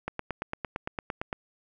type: click train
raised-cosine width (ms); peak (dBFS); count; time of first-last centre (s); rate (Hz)
0.5; -16; 12; 0.08-1.329; 8.81
effects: none